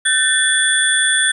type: tone cluster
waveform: sine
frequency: 1524 / 1781 / 3439 / 8930 Hz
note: G6 / A6 / A7 / C#9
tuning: -49 / +21 / -40 / +12 cents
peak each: -18 dBFS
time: 0.05-1.32 s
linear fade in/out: 10 ms
effects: 8-bit